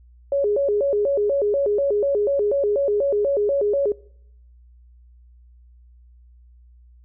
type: tone with vibrato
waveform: sine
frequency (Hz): 481.1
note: B4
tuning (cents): -45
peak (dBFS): -17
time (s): 0.32-3.92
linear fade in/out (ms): 2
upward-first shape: square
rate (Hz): 4.1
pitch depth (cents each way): 260
effects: noise-tail reverb RT60 0.7 s tail -23 dB re dry + added 60 Hz sine -47 dBFS peak until 7.04 s